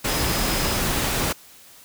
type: tone in noise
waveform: sine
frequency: 5070 Hz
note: D#8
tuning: 32 cents sharp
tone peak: -33 dBFS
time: 0.08-0.78 s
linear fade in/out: 10 ms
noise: pink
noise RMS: -23 dBFS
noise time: 0.04-1.33 s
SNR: -13 dB
effects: white hiss -48 dBFS RMS until 1.84 s